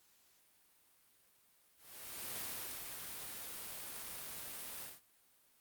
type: noise with ADSR envelope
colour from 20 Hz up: white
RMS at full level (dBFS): -42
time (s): 1.76-5.01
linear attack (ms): 630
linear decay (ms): 440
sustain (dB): -4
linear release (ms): 180
effects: white hiss -70 dBFS RMS until 5.6 s + Opus 48 kbps